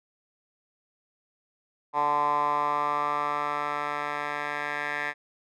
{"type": "tone with band-pass filter sweep", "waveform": "10% pulse", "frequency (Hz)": 146.83, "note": "D3", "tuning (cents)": 0, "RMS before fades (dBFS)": -28, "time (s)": [1.93, 5.14], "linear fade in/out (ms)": 50, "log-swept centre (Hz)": [970, 1700], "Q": 6.2, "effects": []}